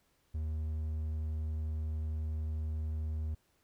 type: tone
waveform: triangle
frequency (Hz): 77.78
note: D#2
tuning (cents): 0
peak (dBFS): -31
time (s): 0.34-3.35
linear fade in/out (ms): 10
effects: pink hiss -73 dBFS RMS until 3.63 s